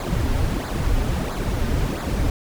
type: noise with flanger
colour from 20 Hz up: brown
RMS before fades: -22 dBFS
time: 0-2.3 s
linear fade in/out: 2 ms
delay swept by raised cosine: 0.34 to 6.24 ms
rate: 1.5 Hz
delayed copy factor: -0.7
effects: none